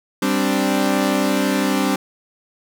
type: chord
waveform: sawtooth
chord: G suspended fourth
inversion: none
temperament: equal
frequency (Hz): 196 / 261.6 / 293.7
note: G3 / C4 / D4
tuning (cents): 0 / 0 / 0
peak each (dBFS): -17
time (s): 0.22-1.96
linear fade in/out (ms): 5
effects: 8-bit